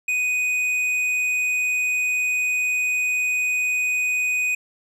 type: tone with tanh clipping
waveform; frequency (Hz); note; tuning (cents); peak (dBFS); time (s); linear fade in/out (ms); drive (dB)
triangle; 2491; D#7; +1; -21; 0.08-4.55; 5; 12
effects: none